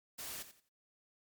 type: noise with echo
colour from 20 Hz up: white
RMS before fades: -44 dBFS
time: 0.18-0.43 s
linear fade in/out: 10 ms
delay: 87 ms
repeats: 3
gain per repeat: -12 dB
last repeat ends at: 0.691 s
effects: MP3 96 kbps